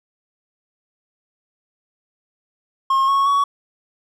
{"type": "tone with pitch steps", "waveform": "triangle", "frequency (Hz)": [1075, 1102, 1123], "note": ["C6", "C#6", "C#6"], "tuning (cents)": [47, -11, 22], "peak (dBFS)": -12, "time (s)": [2.9, 3.44], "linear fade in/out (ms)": 5, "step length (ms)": 180, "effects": []}